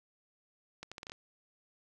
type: accelerating click train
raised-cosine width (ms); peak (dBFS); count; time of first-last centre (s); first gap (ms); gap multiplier
0.2; -26; 7; 0.83-1.119; 86; 0.76
effects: none